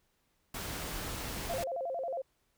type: noise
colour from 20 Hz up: pink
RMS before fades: -39 dBFS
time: 0.54-1.64 s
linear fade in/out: 5 ms
type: tone with vibrato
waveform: sine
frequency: 602 Hz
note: D5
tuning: 43 cents sharp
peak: -33 dBFS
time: 1.49-2.22 s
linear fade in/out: 10 ms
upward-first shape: square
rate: 11 Hz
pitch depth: 220 cents each way
effects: pink hiss -75 dBFS RMS until 2.57 s